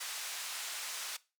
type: band-pass noise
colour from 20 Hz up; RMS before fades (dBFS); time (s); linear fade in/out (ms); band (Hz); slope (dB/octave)
white; -41; 0-1.17; 10; 910 to 8400; 12
effects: noise-tail reverb RT60 0.3 s tail -20 dB re dry